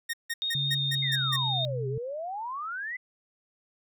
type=tone bursts; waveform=sawtooth; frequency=1851 Hz; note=A#6; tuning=13 cents flat; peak=-25 dBFS; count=7; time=0.09-1.365 s; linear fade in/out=10 ms; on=45 ms; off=160 ms
type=tone with vibrato; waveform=sine; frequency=3686 Hz; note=A#7; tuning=20 cents flat; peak=-27 dBFS; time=0.42-1.65 s; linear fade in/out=0 ms; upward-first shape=sine; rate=4.1 Hz; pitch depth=16 cents each way
type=tone with pitch glide; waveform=sine; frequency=140 to 128.38 Hz; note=C#3 to C3; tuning=+18 to -32 cents; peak=-30 dBFS; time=0.55-1.98 s; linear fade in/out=2 ms; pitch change=-150 cents; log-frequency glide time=0.77-1.72 s
type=exponential two-way sweep; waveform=sine; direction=down then up; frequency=2156 to 393.5 to 2059 Hz; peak=-32 dBFS; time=1.02-2.97 s; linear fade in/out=10 ms; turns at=1.88 s
effects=none